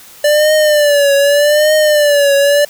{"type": "tone with vibrato", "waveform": "square", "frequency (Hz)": 587.3, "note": "D5", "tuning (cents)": 0, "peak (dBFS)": -8, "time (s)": [0.24, 2.65], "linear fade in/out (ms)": 5, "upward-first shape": "triangle", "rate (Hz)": 0.83, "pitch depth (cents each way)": 93, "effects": ["white hiss -38 dBFS RMS until 2.69 s"]}